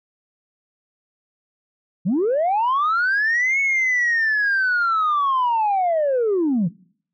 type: linear two-way sweep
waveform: sine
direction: up then down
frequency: 155 to 2217 to 155 Hz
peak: -15 dBFS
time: 2.05-6.69 s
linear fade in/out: 20 ms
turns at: 3.6 s
effects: noise-tail reverb RT60 0.6 s tail -24 dB re dry + tanh soft clip ceiling -14 dBFS